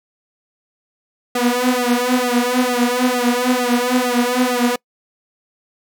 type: tone with flanger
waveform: sawtooth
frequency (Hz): 246.9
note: B3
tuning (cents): 0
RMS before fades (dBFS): -17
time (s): 1.35-4.76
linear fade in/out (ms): 5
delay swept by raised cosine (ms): 1.5 to 6.4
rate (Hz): 2.2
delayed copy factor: +1
effects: noise-tail reverb RT60 0.1 s tail -26 dB re dry